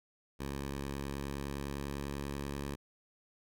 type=tone with pitch glide; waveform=10% pulse; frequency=69.3 to 70.35 Hz; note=C#2 to C#2; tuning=0 to +26 cents; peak=-29 dBFS; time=0.39-2.76 s; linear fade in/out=20 ms; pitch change=+26 cents; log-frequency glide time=0.62-2.11 s; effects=none